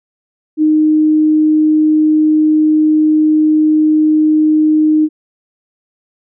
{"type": "tone", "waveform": "sine", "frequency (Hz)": 308.6, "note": "D#4", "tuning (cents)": -14, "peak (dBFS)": -7, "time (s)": [0.57, 5.09], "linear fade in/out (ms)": 50, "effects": []}